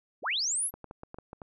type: linear sweep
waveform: sine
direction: up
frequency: 136.3 to 11790 Hz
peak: -27 dBFS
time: 0.22-0.71 s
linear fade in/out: 50 ms
type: clicks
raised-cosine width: 1 ms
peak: -28 dBFS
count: 8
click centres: 0.74 / 0.843 / 0.911 / 1.034 / 1.144 / 1.186 / 1.331 / 1.418 s
effects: none